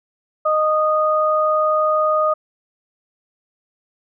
sine tone pair together, 618 / 1236 Hz, D#5 / D#6, -12 / -12 cents, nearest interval octave, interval 1200 cents, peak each -17 dBFS, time 0.45-2.34 s, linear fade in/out 10 ms, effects none

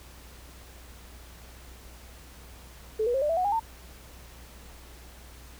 sine tone with pitch steps, 435.6 / 483.3 / 536.3 / 595 / 660.2 / 732.6 / 812.9 / 901.9 Hz, A4 / B4 / C5 / D5 / E5 / F#5 / G#5 / A5, -17 / -38 / +43 / +22 / +2 / -17 / -37 / +43 cents, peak -23 dBFS, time 2.99-3.598 s, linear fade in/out 10 ms, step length 76 ms, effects added 61 Hz sine -48 dBFS peak until 5.59 s + pink hiss -51 dBFS RMS until 5.59 s

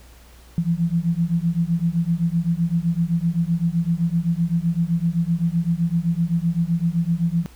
sine beating tone pair, 164.81 / 172.61 Hz, E3 / F3, 0 / -20 cents, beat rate 7.8 Hz, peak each -21 dBFS, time 0.58-7.46 s, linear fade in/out 0 ms, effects added 60 Hz sine -45 dBFS peak until 7.55 s + pink hiss -51 dBFS RMS until 7.55 s

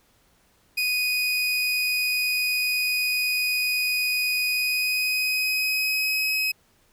30% pulse tone with pitch glide, 2486 to 2550 Hz, D#7 to D#7, -2 to +42 cents, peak -19 dBFS, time 0.77-6.52 s, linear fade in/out 10 ms, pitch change +44 cents, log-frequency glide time 4.46-6.4 s, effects pink hiss -62 dBFS RMS until 6.92 s

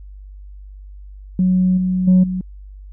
sine tone with level steps, 184.2 Hz, F#3, 7 cents flat, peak -11 / -15 / -6 / -19 dBFS, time 1.39-2.41 s, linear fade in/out 2 ms, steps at 1.77 / 2.07 / 2.23 s, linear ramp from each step 10 ms, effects tanh soft clip ceiling -6 dBFS + added 49 Hz sine -34 dBFS peak until 2.92 s

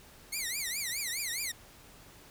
10% pulse tone with vibrato, 2109 Hz, C7, 13 cents sharp, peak -24 dBFS, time 0.32-1.52 s, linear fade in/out 10 ms, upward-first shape triangle, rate 4.8 Hz, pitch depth 270 cents each way, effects pink hiss -55 dBFS RMS until 2.3 s

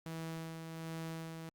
sawtooth tone with tremolo, 162.8 Hz, E3, 21 cents flat, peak -36 dBFS, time 0.06-1.49 s, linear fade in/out 0 ms, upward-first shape sine, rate 1.3 Hz, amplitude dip 40%, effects Opus 48 kbps

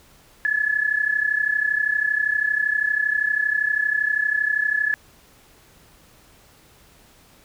sine tone with amplitude modulation, 1712 Hz, A6, 48 cents flat, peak -15 dBFS, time 0.45-4.94 s, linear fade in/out 0 ms, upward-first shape sine, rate 32.6 Hz, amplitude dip 80%, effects pink hiss -53 dBFS RMS until 7.44 s

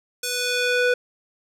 square tone with band-pass filter sweep, 493.5 Hz, B4, 1 cent flat, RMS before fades -22 dBFS, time 0.23-0.94 s, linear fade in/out 5 ms, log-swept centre 8300 to 1200 Hz, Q 0.74, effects none

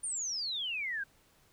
sine exponential sweep, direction down, 9397 to 1545 Hz, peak -33 dBFS, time 0.03-1.04 s, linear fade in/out 10 ms, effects pink hiss -66 dBFS RMS until 1.52 s

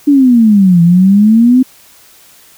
sine exponential two-way sweep, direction down then up, 294.9 to 167.2 to 261.7 Hz, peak -3 dBFS, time 0.07-1.63 s, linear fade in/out 10 ms, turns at 0.82 s, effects white hiss -42 dBFS RMS until 2.57 s

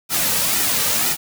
white noise with flanger, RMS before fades -19 dBFS, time 0.09-1.17 s, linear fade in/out 50 ms, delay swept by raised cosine 1.8 to 2.9 ms, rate 2 Hz, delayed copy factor -0.55, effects none

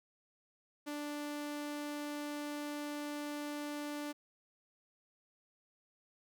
sawtooth tone, 293.7 Hz, D4, in tune, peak -35 dBFS, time 0.86-4.13 s, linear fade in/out 20 ms, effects none

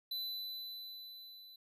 square tone with level ramp, 4001 Hz, B7, 22 cents sharp, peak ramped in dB -37 to -54 dBFS, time 0.11-1.56 s, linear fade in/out 5 ms, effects none

